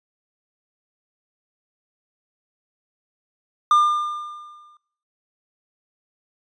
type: tone with exponential decay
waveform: triangle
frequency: 1202 Hz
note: D6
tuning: 40 cents sharp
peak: -9 dBFS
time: 3.71-4.77 s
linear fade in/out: 2 ms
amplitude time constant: 230 ms
effects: noise-tail reverb RT60 0.7 s tail -20 dB re dry + resampled to 22050 Hz